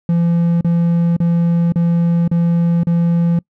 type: tone bursts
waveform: triangle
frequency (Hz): 170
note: F3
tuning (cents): -46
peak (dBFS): -9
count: 6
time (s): 0.09-3.39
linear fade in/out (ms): 2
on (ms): 520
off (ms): 36
effects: noise-tail reverb RT60 0.1 s tail -25 dB re dry